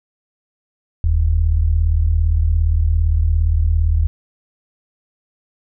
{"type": "tone pair together", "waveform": "sine", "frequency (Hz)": [41.84, 79.3], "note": ["E1", "D#2"], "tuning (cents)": [27, 33], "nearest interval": "major seventh", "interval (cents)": 1106, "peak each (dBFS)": [-16, -14], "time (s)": [1.04, 4.07], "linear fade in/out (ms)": 0, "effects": []}